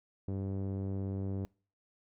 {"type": "tone with low-pass filter", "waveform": "sawtooth", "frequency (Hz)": 97.1, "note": "G2", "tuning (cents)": -16, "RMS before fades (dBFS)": -36, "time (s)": [0.28, 1.45], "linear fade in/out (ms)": 0, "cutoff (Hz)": 410, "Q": 1.1, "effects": ["noise-tail reverb RT60 0.4 s tail -26 dB re dry"]}